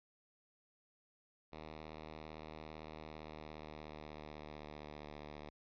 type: tone with pitch glide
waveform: 5% pulse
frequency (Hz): 77.78 to 74.74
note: D#2 to D2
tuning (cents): 0 to +31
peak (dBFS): -37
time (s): 1.52-5.5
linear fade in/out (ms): 10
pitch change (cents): -69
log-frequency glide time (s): 2.93-5.06
effects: resampled to 11025 Hz